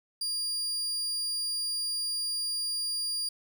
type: tone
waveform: 35% pulse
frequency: 4800 Hz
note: D8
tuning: 37 cents sharp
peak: -28 dBFS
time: 0.21-3.29 s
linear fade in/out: 5 ms
effects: 10-bit